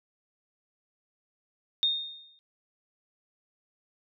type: tone with exponential decay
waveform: sine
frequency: 3675 Hz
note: A#7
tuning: 25 cents flat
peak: -20 dBFS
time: 1.83-2.39 s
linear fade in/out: 0 ms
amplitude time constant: 120 ms
effects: none